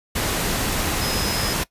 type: tone in noise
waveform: sine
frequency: 5090 Hz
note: D#8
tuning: 39 cents sharp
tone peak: -27 dBFS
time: 1.01-1.54 s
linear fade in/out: 10 ms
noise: pink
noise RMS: -23 dBFS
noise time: 0.15-1.64 s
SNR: -7 dB
effects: noise-tail reverb RT60 0.1 s tail -19 dB re dry + resampled to 32000 Hz